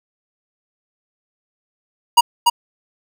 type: tone with echo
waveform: square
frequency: 952 Hz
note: A#5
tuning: 36 cents sharp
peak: -6 dBFS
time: 2.17-2.21 s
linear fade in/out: 10 ms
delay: 290 ms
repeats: 1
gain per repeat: -4 dB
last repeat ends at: 2.5 s
effects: none